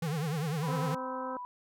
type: tone with vibrato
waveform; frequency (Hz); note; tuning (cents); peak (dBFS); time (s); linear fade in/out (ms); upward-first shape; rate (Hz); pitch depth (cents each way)
square; 155.56; D#3; 0; -31; 0.02-0.95; 5; triangle; 10; 190
type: tone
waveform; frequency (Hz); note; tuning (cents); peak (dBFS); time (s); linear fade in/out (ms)
sine; 987.8; B5; 0; -38; 0.63-1.45; 0
type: harmonic tone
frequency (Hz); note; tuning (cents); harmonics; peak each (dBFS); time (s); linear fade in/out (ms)
259; C4; -17; 1 / 2 / 3 / 4 / 5 / 6; -41 / -39 / -46 / -45 / -43 / -51; 0.68-1.37; 2
effects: none